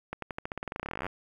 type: accelerating click train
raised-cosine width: 0.5 ms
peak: -19 dBFS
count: 26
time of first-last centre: 0.13-1.066 s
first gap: 93 ms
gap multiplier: 0.91
effects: 9-bit